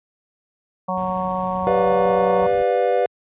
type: harmonic tone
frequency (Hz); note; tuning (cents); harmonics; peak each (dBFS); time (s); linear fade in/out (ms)
185; F#3; 0; 1 / 3 / 4 / 5 / 6; -27 / -27 / -27 / -27 / -27; 0.88-2.47; 10
type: noise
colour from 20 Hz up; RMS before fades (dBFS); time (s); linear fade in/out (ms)
brown; -34; 0.97-2.63; 5
type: chord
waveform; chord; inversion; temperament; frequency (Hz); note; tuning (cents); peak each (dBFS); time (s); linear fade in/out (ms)
triangle; G dominant seventh; none; equal with one note detuned; 392 / 493.9 / 587.3 / 709.4; G4 / B4 / D5 / F5; 0 / 0 / 0 / +27; -22 / -17 / -21 / -20; 1.67-3.06; 0
effects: high-pass 80 Hz 12 dB/octave + resampled to 8000 Hz